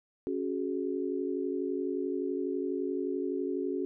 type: chord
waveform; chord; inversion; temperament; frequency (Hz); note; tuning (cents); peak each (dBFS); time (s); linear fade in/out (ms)
sine; C# suspended fourth; none; equal with one note detuned; 277.2 / 370 / 421.8; C#4 / F#4 / G#4; 0 / 0 / +27; -34 / -33 / -36; 0.27-3.85; 0
effects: none